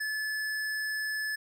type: tone with hard clipping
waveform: sine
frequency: 1728 Hz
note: A6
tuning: 32 cents flat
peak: -32 dBFS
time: 0-1.36 s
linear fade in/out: 10 ms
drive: 15 dB
effects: none